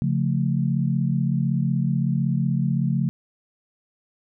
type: chord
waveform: sine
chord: Db augmented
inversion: none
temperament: equal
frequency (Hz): 138.59 / 174.61 / 220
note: Db3 / F3 / A3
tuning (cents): 0 / 0 / 0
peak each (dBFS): -22 / -24 / -26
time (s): 0.02-3.09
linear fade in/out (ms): 0
effects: none